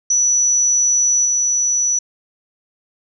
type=tone with level steps; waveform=sine; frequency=5920 Hz; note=F#8; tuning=in tune; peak=-12 / -14 dBFS; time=0.1-1.99 s; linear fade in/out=5 ms; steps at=1.25 s; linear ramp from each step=5 ms; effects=none